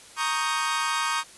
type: chord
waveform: sawtooth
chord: Eb dominant seventh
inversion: second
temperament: equal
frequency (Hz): 932.3 / 1108.7 / 1244.5 / 1568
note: Bb5 / Db6 / Eb6 / G6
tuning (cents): 0 / 0 / 0 / 0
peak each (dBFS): -26 / -26 / -25 / -28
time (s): 0.16-1.24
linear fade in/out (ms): 50
effects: white hiss -48 dBFS RMS until 1.37 s + resampled to 24000 Hz